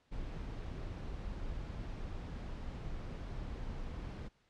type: noise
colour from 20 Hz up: brown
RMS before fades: -42 dBFS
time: 0.11-4.29 s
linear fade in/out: 20 ms
effects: pink hiss -73 dBFS RMS until 4.49 s + low-pass 5000 Hz 12 dB/octave